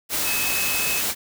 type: tone in noise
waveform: sine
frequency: 2576 Hz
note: E7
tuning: 41 cents flat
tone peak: -26 dBFS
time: 0.23-1.03 s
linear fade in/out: 50 ms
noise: white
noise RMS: -24 dBFS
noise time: 0.09-1.15 s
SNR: -5 dB
effects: none